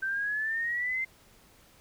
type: exponential sweep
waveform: sine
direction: up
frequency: 1544 to 2098 Hz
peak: -28 dBFS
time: 0.02-1.05 s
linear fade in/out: 10 ms
effects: pink hiss -59 dBFS RMS until 1.8 s